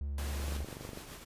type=tone with vibrato; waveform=triangle; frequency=70.7 Hz; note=C#2; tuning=35 cents sharp; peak=-32 dBFS; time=0.01-0.64 s; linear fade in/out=0 ms; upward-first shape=sine; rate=5 Hz; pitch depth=15 cents each way
type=high-pass noise; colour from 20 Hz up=pink; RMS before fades=-44 dBFS; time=0.18-0.57 s; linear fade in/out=2 ms; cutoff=110 Hz; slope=24 dB/octave
type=click train; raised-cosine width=2 ms; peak=-30 dBFS; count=15; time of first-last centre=0.4-0.974 s; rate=24.4 Hz
type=noise with tremolo; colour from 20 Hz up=pink; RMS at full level=-46 dBFS; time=0.54-1.25 s; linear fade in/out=20 ms; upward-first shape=triangle; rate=7.2 Hz; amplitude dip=45%
effects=resampled to 32000 Hz